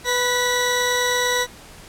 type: tone pair together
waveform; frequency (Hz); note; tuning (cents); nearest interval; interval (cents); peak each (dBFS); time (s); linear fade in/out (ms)
20% pulse; 493.9 / 1946.7; B4 / B6; 0 / -25; 2 octaves; 2375; -16; 0.04-1.47; 50
effects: pink hiss -43 dBFS RMS until 1.88 s + low-pass 12000 Hz 12 dB/octave